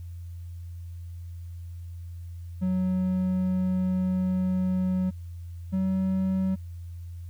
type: tone pair in turn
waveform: triangle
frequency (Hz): 185 / 189.11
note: F#3 / F#3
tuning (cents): 0 / +38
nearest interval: unison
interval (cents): 38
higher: second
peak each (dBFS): -21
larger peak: neither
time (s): 2.61-5.11 / 5.72-6.56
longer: first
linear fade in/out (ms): 20
effects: added 86 Hz sine -36 dBFS peak until 7.29 s + white hiss -65 dBFS RMS until 7.29 s